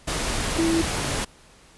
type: tone in noise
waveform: sine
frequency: 329.6 Hz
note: E4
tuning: in tune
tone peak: -19 dBFS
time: 0.58-0.82 s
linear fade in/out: 10 ms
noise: pink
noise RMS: -26 dBFS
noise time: 0.07-1.25 s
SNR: +4 dB
effects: pink hiss -52 dBFS RMS until 1.77 s + resampled to 24000 Hz